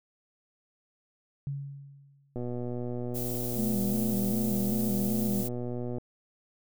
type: tone with exponential decay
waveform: sine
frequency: 140 Hz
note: C#3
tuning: 18 cents sharp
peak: -29 dBFS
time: 1.47-2.44 s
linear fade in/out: 0 ms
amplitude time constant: 210 ms
type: click train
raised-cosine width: 2 ms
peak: -23 dBFS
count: 443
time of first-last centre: 2.36-5.983 s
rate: 122 Hz
type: noise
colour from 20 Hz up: violet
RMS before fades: -37 dBFS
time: 3.14-5.49 s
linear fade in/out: 20 ms
type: tone with vibrato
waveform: sine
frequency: 207.7 Hz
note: G#3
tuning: in tune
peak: -27 dBFS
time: 3.55-5.45 s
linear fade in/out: 50 ms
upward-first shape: square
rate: 2.6 Hz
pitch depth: 68 cents each way
effects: none